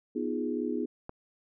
sine chord, F half-diminished seventh, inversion second, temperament equal, 246.9 / 311.1 / 349.2 / 415.3 Hz, Cb4 / Eb4 / F4 / Ab4, 0 / 0 / 0 / 0 cents, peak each -33 / -34 / -36 / -35 dBFS, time 0.15-0.86 s, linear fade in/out 10 ms
click, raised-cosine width 1 ms, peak -25 dBFS, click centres 1.094 s
effects none

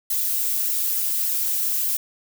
violet noise with flanger, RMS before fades -23 dBFS, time 0.1-1.97 s, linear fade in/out 5 ms, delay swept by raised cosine 0.81 to 6.71 ms, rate 1.7 Hz, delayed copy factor -0.7, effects none

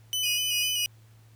sawtooth tone with vibrato, 2960 Hz, F#7, in tune, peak -23 dBFS, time 0.13-0.86 s, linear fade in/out 0 ms, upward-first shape square, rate 4 Hz, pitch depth 24 cents each way
30% pulse tone with tremolo, 2489 Hz, D#7, in tune, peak -25 dBFS, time 0.23-0.86 s, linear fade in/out 5 ms, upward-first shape sine, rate 3.4 Hz, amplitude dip 75%
effects added 111 Hz sine -52 dBFS peak until 1.35 s + pink hiss -63 dBFS RMS until 1.35 s

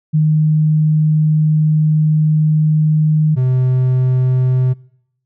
sine / triangle tone pair in turn, 154.4 / 128.3 Hz, D#3 / C3, -13 / -34 cents, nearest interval minor third, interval 321 cents, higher first, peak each -9 dBFS, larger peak neither, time 0.13-3.36 / 3.36-4.74 s, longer first, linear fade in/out 20 ms, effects noise-tail reverb RT60 0.8 s tail -24 dB re dry

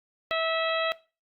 harmonic tone, 651 Hz, E5, 22 cents flat, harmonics 1 / 2 / 3 / 4 / 5 / 6, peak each -28 / -31 / -33 / -34 / -35 / -36 dBFS, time 0.31-0.92 s, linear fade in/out 0 ms, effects noise-tail reverb RT60 0.3 s tail -18 dB re dry + Opus 48 kbps

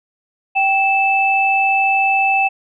sine tone pair together, 780 / 2634 Hz, G5 / E7, -9 / -2 cents, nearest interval octave + major sixth, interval 2107 cents, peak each -15 dBFS, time 0.55-2.49 s, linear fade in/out 20 ms, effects none

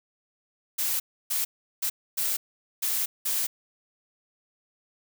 blue noise bursts at uneven times, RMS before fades -27 dBFS, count 6, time 0.78-1 / 1.3-1.45 / 1.82-1.9 / 2.17-2.37 / 2.82-3.06 / 3.25-3.47 s, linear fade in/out 10 ms, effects none

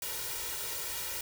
white noise with comb filter, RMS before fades -37 dBFS, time 0.02-1.21 s, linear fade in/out 2 ms, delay 2.1 ms, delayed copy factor +0.85, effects none

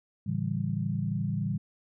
sine chord, A dominant seventh, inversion none, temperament equal with one note detuned, 110 / 141.59 / 164.81 / 196 Hz, A2 / C#3 / E3 / G3, 0 / +37 / 0 / 0 cents, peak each -33 / -33 / -33 / -33 dBFS, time 0.26-1.58 s, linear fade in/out 10 ms, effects none

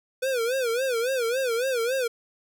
square tone with vibrato, 493.9 Hz, B4, in tune, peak -24 dBFS, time 0.22-2.08 s, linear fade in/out 10 ms, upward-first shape sine, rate 3.6 Hz, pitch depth 150 cents each way, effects none

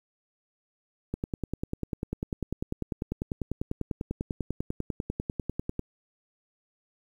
click train, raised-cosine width 3 ms, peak -17 dBFS, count 48, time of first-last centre 1.14-5.793 s, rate 10.1 Hz, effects 9-bit

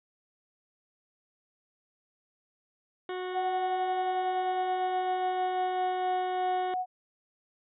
harmonic tone, 366.8 Hz, F#4, 15 cents flat, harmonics 1 / 2 / 3 / 4 / 5 / 6 / 8 / 9 / 10, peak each -34 / -40 / -44 / -46 / -48 / -50 / -52 / -53 / -54 dBFS, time 3.09-6.74 s, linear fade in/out 2 ms
sine tone with pitch glide, 745 to 736 Hz, F#5 to F#5, +12 to -9 cents, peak -28 dBFS, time 3.32-6.86 s, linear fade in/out 50 ms, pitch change -21 cents, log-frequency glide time 3.92-6.3 s
effects none

